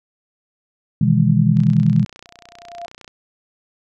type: chord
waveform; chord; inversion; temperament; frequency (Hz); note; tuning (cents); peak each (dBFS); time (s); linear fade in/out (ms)
sine; E major seventh; second; just; 123.61 / 154.51 / 164.81 / 206; B2 / D#3 / E3 / G#3; +2 / -12 / 0 / -14; -17; 1.01-2.05; 5
type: click train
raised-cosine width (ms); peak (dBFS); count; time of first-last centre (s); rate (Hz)
0.2; -22; 47; 1.57-3.078; 30.5
type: tone with exponential growth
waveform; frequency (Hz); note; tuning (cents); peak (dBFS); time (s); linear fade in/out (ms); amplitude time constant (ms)
sine; 691; F5; -19; -26; 2.26-2.86; 1; 130
effects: none